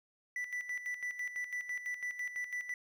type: tone with tremolo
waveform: triangle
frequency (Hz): 1975.5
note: B6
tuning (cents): 0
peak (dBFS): -33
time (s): 0.36-2.74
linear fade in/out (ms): 2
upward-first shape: square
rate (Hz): 6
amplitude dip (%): 65
effects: none